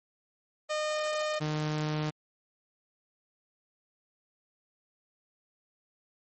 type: tone pair in turn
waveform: sawtooth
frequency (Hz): 611 / 152.75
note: D#5 / D#3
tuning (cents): -32 / -32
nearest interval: 2 octaves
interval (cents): 2400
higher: first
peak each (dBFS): -25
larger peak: neither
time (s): 0.69-1.4 / 1.4-2.11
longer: neither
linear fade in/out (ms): 20
effects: MP3 32 kbps